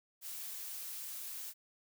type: noise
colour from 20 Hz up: blue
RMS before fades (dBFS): -44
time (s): 0.21-1.54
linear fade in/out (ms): 50
effects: none